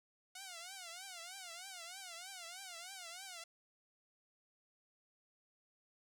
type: tone with vibrato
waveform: 5% pulse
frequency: 723 Hz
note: F#5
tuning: 40 cents flat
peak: -36 dBFS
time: 0.35-3.44 s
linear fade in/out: 5 ms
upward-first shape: triangle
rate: 3.2 Hz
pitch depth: 170 cents each way
effects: none